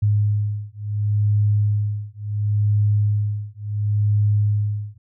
sine beating tone pair, 103.83 / 104.54 Hz, G#2 / G#2, 0 / +12 cents, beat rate 0.71 Hz, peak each -20 dBFS, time 0.02-4.98 s, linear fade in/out 10 ms, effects none

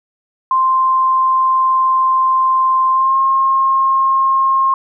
sine tone with pitch glide, 1046.5 to 1070.3 Hz, C6 to C6, 0 to +39 cents, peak -10 dBFS, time 0.51-4.74 s, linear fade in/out 2 ms, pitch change +39 cents, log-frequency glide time 2.91-3.17 s, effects none

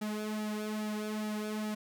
sawtooth tone with flanger, 213.1 Hz, G#3, 45 cents sharp, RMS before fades -36 dBFS, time 0.01-1.75 s, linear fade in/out 10 ms, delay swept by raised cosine 1.9 to 3.7 ms, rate 2.4 Hz, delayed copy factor -0.75, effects none

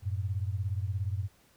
sine beating tone pair, 92.5 / 109.5 Hz, F#2 / A2, 0 / -8 cents, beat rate 17 Hz, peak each -31 / -34 dBFS, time 0.02-1.29 s, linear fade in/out 50 ms, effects pink hiss -64 dBFS RMS until 1.56 s

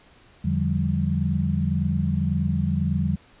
sine tone cluster, 84.5 / 146.8 / 175 / 196.8 Hz, E2 / D3 / F3 / G3, +43 / 0 / +4 / +7 cents, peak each -26 dBFS, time 0.44-3.16 s, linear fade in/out 10 ms, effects pink hiss -54 dBFS RMS until 3.4 s + resampled to 8000 Hz

